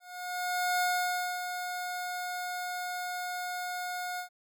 25% pulse tone with ADSR envelope, 721 Hz, F#5, 45 cents flat, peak -22 dBFS, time 0-4.29 s, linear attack 810 ms, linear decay 580 ms, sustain -8 dB, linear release 100 ms, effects none

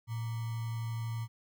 sine tone with sample-and-hold, 114 Hz, A#2, 38 cents flat, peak -33 dBFS, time 0.07-1.28 s, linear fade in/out 50 ms, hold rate 1050 Hz, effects none

